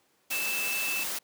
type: tone in noise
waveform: sine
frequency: 2637 Hz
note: E7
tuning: in tune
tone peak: -30 dBFS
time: 0.31-1.04 s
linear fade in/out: 10 ms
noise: white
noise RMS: -33 dBFS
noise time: 0.3-1.19 s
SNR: 0 dB
effects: pink hiss -68 dBFS RMS until 1.23 s + high-pass 200 Hz 12 dB/octave